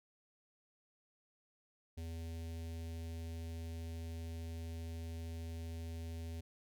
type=tone with notch filter; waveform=square; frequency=82.41 Hz; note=E2; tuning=in tune; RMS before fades=-44 dBFS; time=1.97-6.41 s; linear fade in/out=10 ms; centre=1200 Hz; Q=0.7; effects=none